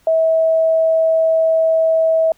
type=tone; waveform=sine; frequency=647 Hz; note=E5; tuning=32 cents flat; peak=-11 dBFS; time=0.07-2.32 s; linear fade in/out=2 ms; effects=pink hiss -56 dBFS RMS until 2.37 s